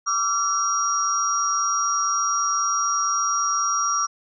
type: tone cluster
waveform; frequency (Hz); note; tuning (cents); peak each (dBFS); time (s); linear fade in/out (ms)
sine; 1154 / 1349 / 5700; D6 / E6 / F8; -31 / +40 / +34; -24; 0.06-4.07; 20
effects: none